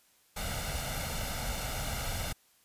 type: noise with comb filter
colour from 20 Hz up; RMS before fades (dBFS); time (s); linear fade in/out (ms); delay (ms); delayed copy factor
pink; -35; 0.36-2.33; 10; 1.4; +0.7
effects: white hiss -66 dBFS RMS until 2.64 s + resampled to 32000 Hz